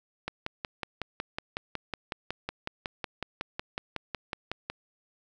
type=click train; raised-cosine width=0.3 ms; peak=-16 dBFS; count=25; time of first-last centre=0.28-4.7 s; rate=5.43 Hz; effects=none